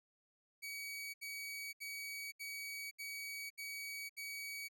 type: tone bursts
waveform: sawtooth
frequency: 2264 Hz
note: C#7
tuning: 36 cents sharp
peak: -40 dBFS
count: 7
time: 0.62-4.686 s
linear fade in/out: 20 ms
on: 520 ms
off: 71 ms
effects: none